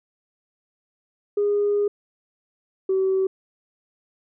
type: tone pair in turn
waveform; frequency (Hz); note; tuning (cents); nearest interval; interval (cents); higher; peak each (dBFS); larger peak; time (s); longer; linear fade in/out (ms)
sine; 410.2 / 381.3; G#4 / G4; -21 / -48; minor second; 127; first; -17; neither; 1.37-1.88 / 2.89-3.27; first; 5
effects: tanh soft clip ceiling -14 dBFS

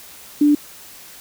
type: tone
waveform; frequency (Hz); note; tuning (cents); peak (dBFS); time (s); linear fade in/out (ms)
sine; 293.7; D4; 0; -10; 0.41-0.55; 5
effects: white hiss -41 dBFS RMS until 1.2 s

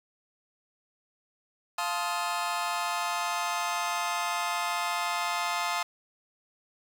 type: chord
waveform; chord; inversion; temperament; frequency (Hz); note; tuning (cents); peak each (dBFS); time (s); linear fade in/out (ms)
sawtooth; F dominant seventh; none; just; 698.5 / 873.1 / 1047.7 / 1257.2; F5 / A5 / C6 / Eb6; 0 / -14 / +2 / +18; -30; 1.78-5.83; 5
effects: low-pass 10000 Hz 12 dB/octave + 8-bit

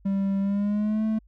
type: tone with pitch glide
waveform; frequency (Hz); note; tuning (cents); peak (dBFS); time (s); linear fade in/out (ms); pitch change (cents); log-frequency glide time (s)
triangle; 196 to 218.7; G3 to A3; 0 to -10; -20; 0.05-1.19; 10; +190; 0.4-1.05
effects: added 50 Hz sine -53 dBFS peak until 1.27 s

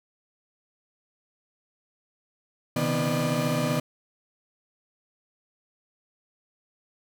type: tone cluster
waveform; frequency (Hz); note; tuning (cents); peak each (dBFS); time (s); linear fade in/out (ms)
35% pulse; 130.5 / 143.1 / 158.9 / 246.4 / 599; C3 / D3 / D#3 / B3 / D5; -4 / -45 / +37 / -4 / +34; -30 / -34 / -27 / -27 / -28; 2.76-3.8; 5
effects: none

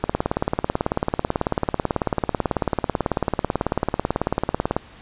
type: click train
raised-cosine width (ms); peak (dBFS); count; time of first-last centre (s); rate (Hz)
1; -5; 87; 0.04-4.765; 18.2
effects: pink hiss -46 dBFS RMS until 5.01 s + resampled to 8000 Hz

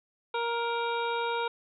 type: harmonic tone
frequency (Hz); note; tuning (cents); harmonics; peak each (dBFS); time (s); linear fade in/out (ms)
468.6; A#4; +9; 1 / 2 / 3 / 5 / 6 / 7 / 8; -32 / -31 / -36 / -40 / -47 / -47 / -41; 0.34-1.48; 5
effects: none

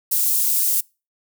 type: high-pass noise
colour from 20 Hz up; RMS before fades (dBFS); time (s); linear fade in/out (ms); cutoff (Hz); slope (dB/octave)
white; -19; 0.11-0.81; 10; 8800; 12
effects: noise-tail reverb RT60 0.3 s tail -26 dB re dry

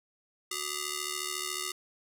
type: ring-modulated tone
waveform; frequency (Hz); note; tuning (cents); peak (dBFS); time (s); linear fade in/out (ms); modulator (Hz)
5% pulse; 812; G#5; -39; -18; 0.51-1.72; 5; 443
effects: none

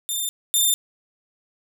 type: tone pair in turn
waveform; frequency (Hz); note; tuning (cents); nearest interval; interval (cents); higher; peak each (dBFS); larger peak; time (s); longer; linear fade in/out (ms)
10% pulse; 3594 / 3594; A7 / A7; +36 / +36; unison; 0; neither; -16 / -9; second; 0.09-0.29 / 0.54-0.74; neither; 0
effects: none

